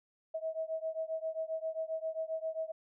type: beating tone pair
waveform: sine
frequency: 639 / 646.5 Hz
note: D#5 / E5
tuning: +46 / -34 cents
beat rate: 7.5 Hz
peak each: -37 / -38 dBFS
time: 0.34-2.72 s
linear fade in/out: 10 ms
effects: none